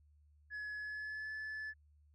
sine tone with pitch glide, 1696 to 1732.6 Hz, G#6 to A6, +36 to -27 cents, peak -38 dBFS, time 0.5-1.74 s, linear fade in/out 50 ms, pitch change +37 cents, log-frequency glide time 0.77-1.32 s, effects tanh soft clip ceiling -40 dBFS + added 74 Hz sine -64 dBFS peak until 2.14 s

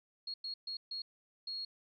sine tone bursts at uneven times, 4300 Hz, C8, 47 cents sharp, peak -38 dBFS, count 5, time 0.27-0.34 / 0.44-0.54 / 0.67-0.77 / 0.91-1.02 / 1.47-1.65 s, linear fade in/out 5 ms, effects none

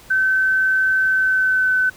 sine tone with pitch glide, 1534 to 1514.6 Hz, G6 to F#6, -38 to +40 cents, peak -14 dBFS, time 0.1-1.9 s, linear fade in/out 10 ms, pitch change -22 cents, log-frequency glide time 1.05-1.76 s, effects pink hiss -45 dBFS RMS until 1.96 s

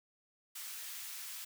white high-pass noise, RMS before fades -45 dBFS, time 0.55-1.45 s, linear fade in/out 10 ms, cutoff 1400 Hz, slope 12 dB/octave, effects none

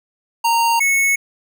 square tone pair in turn, 926 / 2202 Hz, A#5 / C#7, -12 / -12 cents, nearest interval octave + minor third, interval 1500 cents, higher second, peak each -14 dBFS, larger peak neither, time 0.44-0.8 / 0.8-1.16 s, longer neither, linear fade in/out 10 ms, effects none

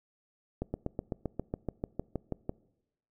slowing click train, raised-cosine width 2 ms, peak -19 dBFS, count 14, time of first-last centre 0.62-2.494 s, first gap 120 ms, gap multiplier 1.03, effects noise-tail reverb RT60 0.9 s tail -23 dB re dry

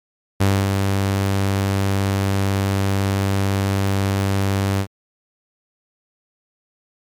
sawtooth tone with ADSR envelope, 98 Hz, G2, in tune, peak -9 dBFS, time 0.4-4.87 s, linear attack 11 ms, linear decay 260 ms, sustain -4 dB, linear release 72 ms, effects MP3 96 kbps

